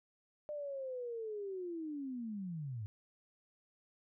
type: linear sweep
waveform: sine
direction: down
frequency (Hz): 603 to 98.8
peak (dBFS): -39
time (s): 0.49-2.86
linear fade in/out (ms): 0
effects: none